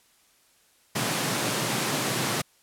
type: high-pass noise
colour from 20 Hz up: pink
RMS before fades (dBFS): -27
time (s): 0.95-2.42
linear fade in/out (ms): 10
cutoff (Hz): 110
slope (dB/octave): 96
effects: white hiss -62 dBFS RMS until 2.62 s + low-pass 12000 Hz 12 dB/octave